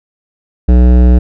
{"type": "tone with hard clipping", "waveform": "sine", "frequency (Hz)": 61.4, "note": "B1", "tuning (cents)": -9, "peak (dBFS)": -5, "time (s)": [0.68, 1.19], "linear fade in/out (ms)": 10, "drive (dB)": 15, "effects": []}